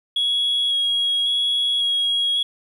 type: tone with vibrato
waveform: sine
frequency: 3322 Hz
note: G#7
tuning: in tune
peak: -16 dBFS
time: 0.16-2.43 s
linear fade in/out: 5 ms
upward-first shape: square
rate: 0.91 Hz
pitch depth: 11 cents each way
effects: tanh soft clip ceiling -15 dBFS + 9-bit